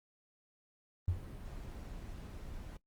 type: tone with exponential decay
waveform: sine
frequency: 89.4 Hz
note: F2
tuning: 41 cents sharp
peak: -26 dBFS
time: 1.08-1.29 s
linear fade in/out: 0 ms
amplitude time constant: 45 ms
type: noise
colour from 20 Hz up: brown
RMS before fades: -46 dBFS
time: 1.08-2.77 s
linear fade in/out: 5 ms
effects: noise-tail reverb RT60 0.1 s tail -20 dB re dry + Opus 32 kbps